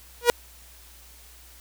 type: tone with exponential growth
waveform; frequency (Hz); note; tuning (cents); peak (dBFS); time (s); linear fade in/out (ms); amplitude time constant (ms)
sawtooth; 479.7; A#4; +50; -6; 0.21-0.3; 0; 19
effects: added 60 Hz sine -51 dBFS peak until 1.6 s + white hiss -51 dBFS RMS until 1.6 s